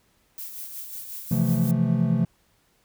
violet noise with tremolo, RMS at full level -35 dBFS, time 0.38-1.71 s, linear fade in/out 0 ms, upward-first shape sine, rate 5.5 Hz, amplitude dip 45%
triangle chord, F major seventh, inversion second, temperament equal, 130.81 / 164.81 / 174.61 / 220 Hz, C3 / E3 / F3 / A3, 0 / 0 / 0 / 0 cents, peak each -23 dBFS, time 1.31-2.25 s, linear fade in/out 5 ms
effects pink hiss -65 dBFS RMS until 2.84 s

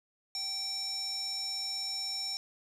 square tone with band-pass filter, 774 Hz, G5, 22 cents flat, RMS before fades -36 dBFS, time 0.35-2.37 s, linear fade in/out 0 ms, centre 5600 Hz, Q 7.2, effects none

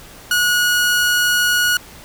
sawtooth tone, 1454 Hz, F#6, 31 cents flat, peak -10 dBFS, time 0.31-1.77 s, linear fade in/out 2 ms, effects pink hiss -40 dBFS RMS until 2.04 s

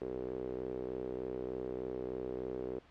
sawtooth tone with band-pass filter, 63.3 Hz, B1, 43 cents sharp, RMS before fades -40 dBFS, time 0.01-2.79 s, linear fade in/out 5 ms, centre 410 Hz, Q 5.4, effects pink hiss -62 dBFS RMS until 2.9 s + low-pass 3000 Hz 12 dB/octave

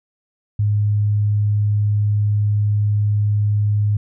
sine tone, 104.1 Hz, G#2, 5 cents sharp, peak -14 dBFS, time 0.59-3.97 s, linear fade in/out 5 ms, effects none

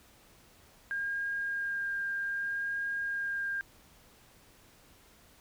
sine tone with vibrato, 1611 Hz, G6, 47 cents sharp, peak -31 dBFS, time 0.91-3.61 s, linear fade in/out 0 ms, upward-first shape sine, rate 0.64 Hz, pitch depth 11 cents each way, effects pink hiss -60 dBFS RMS until 5.4 s

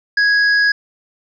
sine tone pair together, 1661.2 / 4978 Hz, G#6 / D#8, 0 / 0 cents, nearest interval octave + perfect fifth, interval 1900 cents, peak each -11 / -21 dBFS, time 0.17-0.72 s, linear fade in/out 5 ms, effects none

